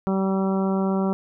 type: harmonic tone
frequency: 192.3 Hz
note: G3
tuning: 33 cents flat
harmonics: 1 / 2 / 3 / 4 / 5 / 6 / 7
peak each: -21 / -27 / -31 / -33 / -35 / -37 / -38 dBFS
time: 0.07-1.13 s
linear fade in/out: 0 ms
effects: none